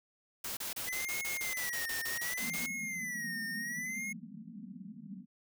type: noise bursts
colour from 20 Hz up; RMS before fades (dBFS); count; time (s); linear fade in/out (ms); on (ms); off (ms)
white; -39; 14; 0.44-2.663; 5; 130; 31
type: tone with vibrato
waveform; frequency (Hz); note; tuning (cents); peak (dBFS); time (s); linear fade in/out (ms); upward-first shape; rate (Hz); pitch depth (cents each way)
square; 1988; B6; +11; -37; 0.87-4.13; 10; sine; 0.68; 150
type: band-pass noise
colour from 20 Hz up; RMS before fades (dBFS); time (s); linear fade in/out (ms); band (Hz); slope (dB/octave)
white; -47; 2.38-5.26; 50; 160 to 250; 96
effects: none